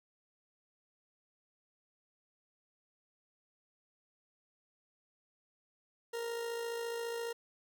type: tone with amplitude modulation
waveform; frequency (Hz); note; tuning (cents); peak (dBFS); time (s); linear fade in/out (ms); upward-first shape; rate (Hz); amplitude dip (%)
40% pulse; 466.2; A#4; 0; -34; 6.13-7.33; 10; sine; 54.6; 40
effects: none

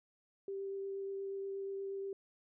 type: tone with vibrato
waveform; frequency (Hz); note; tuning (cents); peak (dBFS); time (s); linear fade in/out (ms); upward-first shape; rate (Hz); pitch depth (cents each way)
sine; 392; G4; 0; -38; 0.48-2.13; 2; triangle; 8.4; 10
effects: none

